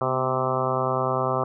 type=harmonic tone with a mistuned harmonic; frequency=130 Hz; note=C3; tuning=11 cents flat; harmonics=1 / 2 / 3 / 4 / 5 / 6 / 7 / 8 / 9 / 10; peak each=-30 / -35 / -30 / -29 / -29 / -31 / -34 / -31 / -29 / -33 dBFS; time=0.01-1.44 s; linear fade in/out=2 ms; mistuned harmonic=2; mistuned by=-71 cents; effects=none

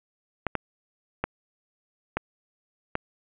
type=clicks; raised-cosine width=0.5 ms; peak=-10 dBFS; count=5; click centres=0.467 / 0.553 / 1.24 / 2.17 / 2.954 s; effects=resampled to 8000 Hz + 7-bit

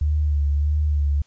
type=tone with vibrato; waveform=sine; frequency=73.6 Hz; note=D2; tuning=4 cents sharp; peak=-17 dBFS; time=0.01-1.22 s; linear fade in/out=5 ms; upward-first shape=sine; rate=1.6 Hz; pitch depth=44 cents each way; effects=white hiss -60 dBFS RMS until 1.26 s + resampled to 16000 Hz

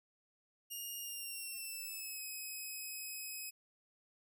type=tone with pitch glide; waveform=5% pulse; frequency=2837 to 2542 Hz; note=F7 to D#7; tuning=+27 to +36 cents; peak=-34 dBFS; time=0.7-3.51 s; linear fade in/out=20 ms; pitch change=-191 cents; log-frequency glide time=1-2.24 s; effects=none

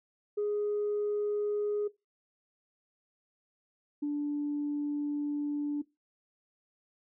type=tone pair in turn; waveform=sine; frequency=415.3 / 292.1 Hz; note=G#4 / D4; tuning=0 / -9 cents; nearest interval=tritone; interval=609 cents; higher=first; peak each=-27 / -28 dBFS; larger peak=first; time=0.37-1.88 / 4.02-5.82 s; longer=second; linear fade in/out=10 ms; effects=noise-tail reverb RT60 0.2 s tail -19 dB re dry + tanh soft clip ceiling -25 dBFS

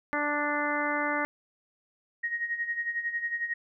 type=harmonic tone; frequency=293.7 Hz; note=D4; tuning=in tune; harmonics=1 / 2 / 3 / 4 / 5 / 6 / 7; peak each=-34 / -34 / -34 / -34 / -34 / -34 / -34 dBFS; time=0.13-1.25 s; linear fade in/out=0 ms
type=tone with tremolo; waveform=sine; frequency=1876 Hz; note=A#6; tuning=11 cents sharp; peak=-26 dBFS; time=2.23-3.54 s; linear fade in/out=10 ms; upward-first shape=sine; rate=11 Hz; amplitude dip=70%
effects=none

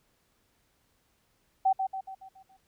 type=tone with echo; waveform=sine; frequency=767 Hz; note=G5; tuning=38 cents flat; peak=-20 dBFS; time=1.65-1.73 s; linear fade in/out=10 ms; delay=140 ms; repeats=6; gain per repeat=-6 dB; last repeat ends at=2.57 s; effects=pink hiss -71 dBFS RMS until 2.67 s

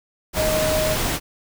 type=tone in noise; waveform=sine; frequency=623 Hz; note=D#5; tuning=2 cents sharp; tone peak=-20 dBFS; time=0.35-0.97 s; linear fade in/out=50 ms; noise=pink; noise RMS=-23 dBFS; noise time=0.33-1.2 s; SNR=0 dB; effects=none

